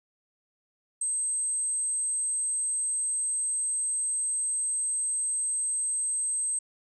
sine tone, 8270 Hz, C9, 21 cents flat, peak -26 dBFS, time 1.01-6.59 s, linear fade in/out 5 ms, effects none

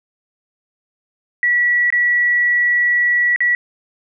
sine tone with dropouts, 1940 Hz, B6, 31 cents flat, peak -12 dBFS, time 1.43-3.55 s, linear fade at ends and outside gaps 1 ms, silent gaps 1.903-1.925 / 3.361-3.405 s, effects none

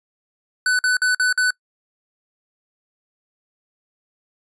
square tone bursts, 1499 Hz, F#6, 22 cents sharp, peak -16 dBFS, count 5, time 0.66-1.506 s, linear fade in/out 2 ms, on 130 ms, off 49 ms, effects noise-tail reverb RT60 0.1 s tail -25 dB re dry + resampled to 24000 Hz

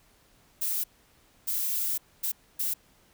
violet noise bursts at uneven times, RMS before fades -29 dBFS, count 4, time 0.61-0.84 / 1.47-1.98 / 2.23-2.32 / 2.59-2.74 s, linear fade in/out 10 ms, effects pink hiss -62 dBFS RMS until 3.13 s

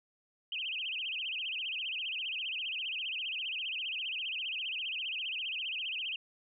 sine tone with vibrato, 2822 Hz, F7, 17 cents sharp, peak -34 dBFS, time 0.52-6.16 s, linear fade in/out 2 ms, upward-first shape sine, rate 15 Hz, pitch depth 220 cents each way, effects none

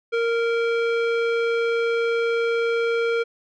square tone with low-pass filter, 463.9 Hz, A#4, 8 cents flat, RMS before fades -22 dBFS, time 0.12-3.24 s, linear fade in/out 20 ms, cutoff 2500 Hz, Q 1.3, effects none

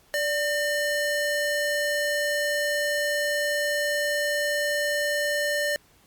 square ring-modulated tone, 1200 Hz, D6, 37 cents sharp, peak -21 dBFS, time 0.14-5.76 s, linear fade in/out 0 ms, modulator 615 Hz, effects pink hiss -59 dBFS RMS until 6.06 s + Opus 48 kbps

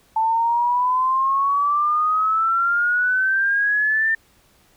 sine exponential sweep, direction up, 880 to 1806 Hz, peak -16 dBFS, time 0.16-4.15 s, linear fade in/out 5 ms, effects pink hiss -57 dBFS RMS until 4.76 s

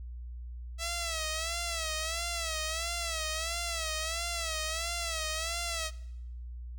5% pulse tone with vibrato, 656 Hz, E5, 9 cents flat, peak -21 dBFS, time 0.78-5.91 s, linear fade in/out 50 ms, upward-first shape sine, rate 1.5 Hz, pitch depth 89 cents each way, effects noise-tail reverb RT60 0.9 s tail -21 dB re dry + added 60 Hz sine -39 dBFS peak until 6.78 s

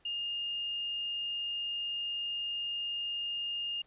sine tone, 2828 Hz, F7, 21 cents sharp, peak -33 dBFS, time 0.05-3.82 s, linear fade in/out 5 ms, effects pink hiss -67 dBFS RMS until 3.86 s + resampled to 8000 Hz

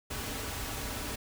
pink noise with comb filter, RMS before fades -37 dBFS, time 0.1-1.16 s, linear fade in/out 10 ms, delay 5.7 ms, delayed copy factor -0.55, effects none

